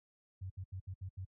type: tone bursts at uneven times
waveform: sine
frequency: 93.9 Hz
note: F#2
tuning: 26 cents sharp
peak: -39 dBFS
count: 6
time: 0.41-0.5 / 0.57-0.64 / 0.72-0.8 / 0.87-0.94 / 1.01-1.09 / 1.17-1.25 s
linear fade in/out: 10 ms
effects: high-pass 60 Hz 12 dB/octave